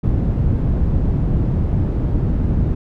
white low-pass noise, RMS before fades -17 dBFS, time 0.03-2.75 s, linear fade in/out 10 ms, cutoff 130 Hz, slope 12 dB/octave, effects none

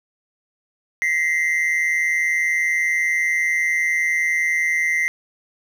triangle tone pair together, 1914.9 / 2075 Hz, A#6 / C7, +46 / -15 cents, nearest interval minor second, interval 139 cents, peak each -21 / -17 dBFS, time 1.02-5.08 s, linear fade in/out 0 ms, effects none

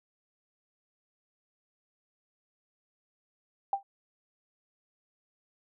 sine tone with exponential decay, 790 Hz, G5, 13 cents sharp, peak -21 dBFS, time 3.73-3.83 s, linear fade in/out 2 ms, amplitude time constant 21 ms, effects none

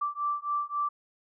sine beating tone pair, 1168 / 1171.7 Hz, D6 / D6, -10 / -4 cents, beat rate 3.7 Hz, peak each -31 / -31 dBFS, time 0.01-0.89 s, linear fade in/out 10 ms, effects none

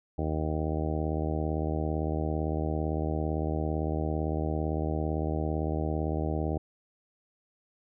harmonic tone, 77.78 Hz, D#2, in tune, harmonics 1 / 2 / 3 / 4 / 5 / 6 / 7 / 8 / 9 / 10, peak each -31 / -34 / -39 / -35 / -38 / -39 / -43 / -39 / -44 / -41 dBFS, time 0.18-6.58 s, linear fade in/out 5 ms, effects none

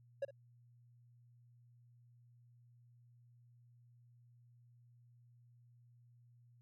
triangle tone with echo, 554.4 Hz, C#5, in tune, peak -33 dBFS, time 0.22-0.25 s, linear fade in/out 5 ms, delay 59 ms, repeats 1, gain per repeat -15 dB, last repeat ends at 0.309 s, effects added 120 Hz sine -63 dBFS peak until 6.61 s

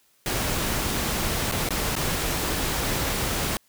pink noise with dropouts, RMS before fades -26 dBFS, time 0.26-3.57 s, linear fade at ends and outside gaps 1 ms, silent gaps 1.515-1.521 / 1.689-1.706 / 1.954-1.964 s, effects white hiss -63 dBFS RMS until 3.68 s

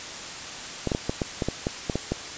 clicks, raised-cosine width 2 ms, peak -11 dBFS, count 11, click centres 0.873 / 0.918 / 0.949 / 1.095 / 1.218 / 1.422 / 1.486 / 1.669 / 1.898 / 1.956 / 2.12 s, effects white hiss -36 dBFS RMS until 2.37 s + resampled to 16000 Hz

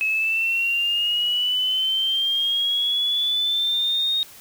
sine linear sweep, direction up, 2571 to 3729 Hz, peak -19 dBFS, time 0.01-4.23 s, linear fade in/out 0 ms, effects white hiss -45 dBFS RMS until 4.4 s

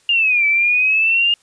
sine exponential two-way sweep, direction down then up, 2841 to 2300 to 2841 Hz, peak -12 dBFS, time 0.09-1.34 s, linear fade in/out 2 ms, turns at 0.46 s, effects white hiss -56 dBFS RMS until 1.42 s + resampled to 22050 Hz

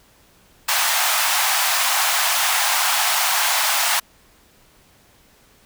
pink high-pass noise, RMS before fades -19 dBFS, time 0.68-4 s, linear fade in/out 10 ms, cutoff 710 Hz, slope 48 dB/octave, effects pink hiss -54 dBFS RMS until 5.65 s

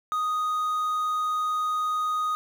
triangle tone with quantisation, 1244.5 Hz, D#6, in tune, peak -22 dBFS, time 0.12-2.35 s, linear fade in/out 0 ms, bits 8, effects none

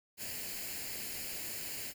white noise with comb filter, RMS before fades -41 dBFS, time 0.17-1.94 s, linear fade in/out 50 ms, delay 0.42 ms, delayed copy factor +0.65, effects none

